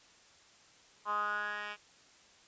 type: tone with band-pass filter sweep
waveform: 10% pulse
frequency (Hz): 207.7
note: G#3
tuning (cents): 0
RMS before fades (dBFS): -36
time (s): 1.05-1.77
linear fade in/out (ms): 50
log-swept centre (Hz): 1100 to 2200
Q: 6.7
effects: white hiss -61 dBFS RMS until 2.47 s + resampled to 16000 Hz